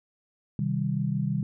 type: chord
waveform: sine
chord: C minor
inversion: none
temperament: just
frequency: 130.81 / 156.98 / 196.22 Hz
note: C3 / Eb3 / G3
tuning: 0 / +16 / +2 cents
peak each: -29 dBFS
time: 0.59-1.43 s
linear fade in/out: 2 ms
effects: none